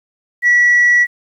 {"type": "tone", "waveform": "sine", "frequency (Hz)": 1941, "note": "B6", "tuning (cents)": -31, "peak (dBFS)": -6, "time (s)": [0.42, 1.07], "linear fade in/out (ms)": 50, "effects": ["tanh soft clip ceiling -5 dBFS", "8-bit"]}